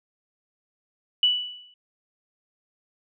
sine tone with exponential decay, 2960 Hz, F#7, in tune, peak -14 dBFS, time 1.23-1.74 s, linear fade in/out 2 ms, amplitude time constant 110 ms, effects none

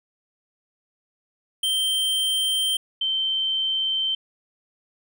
square / sine tone pair in turn, 3136 / 3109 Hz, G7 / G7, 0 / -15 cents, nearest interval unison, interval 15 cents, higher first, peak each -21 dBFS, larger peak neither, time 1.63-2.77 / 3.01-4.15 s, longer neither, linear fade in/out 5 ms, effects none

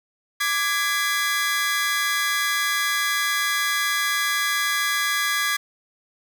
sawtooth chord, G# diminished, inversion second, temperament equal with one note detuned, 1174.7 / 1661.2 / 2016 Hz, D6 / G#6 / B6, 0 / 0 / +35 cents, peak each -23 / -20 / -23 dBFS, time 0.4-5.57 s, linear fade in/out 10 ms, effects 9-bit

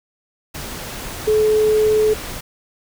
sine tone in noise, 430 Hz, A4, 40 cents flat, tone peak -12 dBFS, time 1.27-2.14 s, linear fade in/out 10 ms, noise pink, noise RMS -30 dBFS, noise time 0.54-2.41 s, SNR +15 dB, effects none

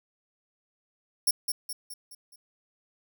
5% pulse tone with echo, 5490 Hz, F8, 31 cents flat, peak -15 dBFS, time 1.27-1.31 s, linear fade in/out 5 ms, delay 210 ms, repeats 5, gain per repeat -6 dB, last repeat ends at 2.36 s, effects none

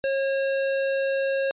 square tone, 543 Hz, C#5, 36 cents flat, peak -23 dBFS, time 0.04-1.51 s, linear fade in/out 0 ms, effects resampled to 8000 Hz

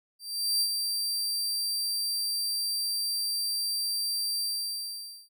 sawtooth tone with ADSR envelope, 4699 Hz, D8, in tune, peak -20 dBFS, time 0.19-5.29 s, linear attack 420 ms, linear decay 66 ms, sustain -5 dB, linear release 870 ms, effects none

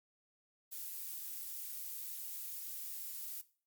violet noise, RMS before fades -44 dBFS, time 0.71-3.42 s, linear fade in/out 20 ms, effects noise-tail reverb RT60 0.4 s tail -17 dB re dry + Opus 48 kbps

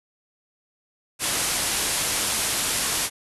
white low-pass noise, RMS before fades -25 dBFS, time 1.19-3.1 s, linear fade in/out 50 ms, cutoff 12000 Hz, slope 96 dB/octave, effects none

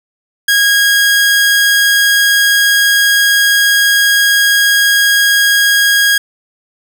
sawtooth tone, 1639 Hz, G#6, 23 cents flat, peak -4 dBFS, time 0.48-6.18 s, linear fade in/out 5 ms, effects none

